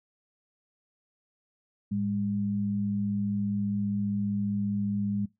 sine tone pair together, 107.3 / 202.3 Hz, A2 / G#3, -43 / -45 cents, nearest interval major seventh, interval 1098 cents, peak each -34 / -27 dBFS, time 1.91-5.26 s, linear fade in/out 10 ms, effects noise-tail reverb RT60 0.2 s tail -22 dB re dry

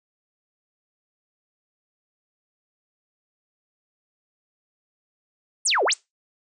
sine exponential two-way sweep, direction down then up, 9956 to 357 to 9956 Hz, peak -18 dBFS, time 5.65-5.94 s, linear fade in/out 10 ms, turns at 5.84 s, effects noise-tail reverb RT60 0.2 s tail -23 dB re dry

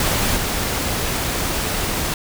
pink noise with level steps, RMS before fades -19 / -22 dBFS, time 0-2.14 s, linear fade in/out 2 ms, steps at 0.36 s, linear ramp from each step 10 ms, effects none

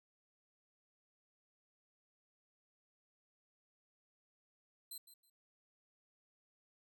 5% pulse tone with echo, 4082 Hz, C8, 44 cents flat, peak -39 dBFS, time 4.91-4.98 s, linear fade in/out 5 ms, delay 160 ms, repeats 2, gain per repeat -13 dB, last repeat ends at 5.3 s, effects none

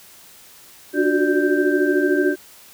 sine tone cluster, 295.4 / 360.7 / 374.1 / 591 / 1567 Hz, D4 / F#4 / F#4 / D5 / G6, +10 / -44 / +19 / +11 / -1 cents, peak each -20 / -21 / -20 / -27 / -24 dBFS, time 0.93-2.36 s, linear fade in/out 50 ms, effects white hiss -46 dBFS RMS until 2.73 s

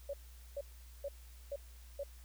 sine tone bursts, 564 Hz, C#5, 30 cents sharp, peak -37 dBFS, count 5, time 0.09-2.035 s, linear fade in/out 5 ms, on 45 ms, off 430 ms, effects added 60 Hz sine -52 dBFS peak until 2.24 s + white hiss -63 dBFS RMS until 2.24 s

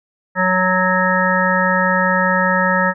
harmonic tone, 185 Hz, F#3, in tune, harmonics 1 / 3 / 5 / 7 / 9 / 10, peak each -20 / -20 / -20 / -20 / -20 / -20 dBFS, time 0.35-2.94 s, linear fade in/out 50 ms, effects none

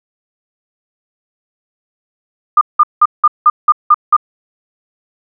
sine tone bursts, 1210 Hz, D#6, 49 cents flat, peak -3 dBFS, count 8, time 2.57-4.166 s, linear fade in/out 5 ms, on 42 ms, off 180 ms, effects none

